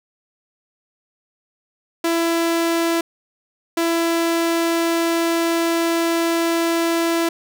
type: tone pair in turn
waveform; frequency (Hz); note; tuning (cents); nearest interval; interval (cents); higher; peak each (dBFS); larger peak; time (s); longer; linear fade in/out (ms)
sawtooth; 334.2 / 334.2; E4 / E4; +24 / +24; unison; 0; neither; -13; neither; 2.04-3.01 / 3.77-7.29; second; 5
effects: none